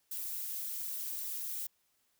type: noise with flanger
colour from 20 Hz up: violet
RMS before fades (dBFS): -39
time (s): 0.11-1.67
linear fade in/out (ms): 5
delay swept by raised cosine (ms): 0.52 to 6.12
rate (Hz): 3.5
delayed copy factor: +0.9
effects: white hiss -75 dBFS RMS until 2.19 s